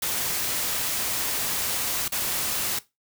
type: noise with dropouts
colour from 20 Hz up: white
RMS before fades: -27 dBFS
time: 0.02-2.79 s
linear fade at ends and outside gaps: 5 ms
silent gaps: 2.081-2.12 s
effects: noise-tail reverb RT60 0.2 s tail -17 dB re dry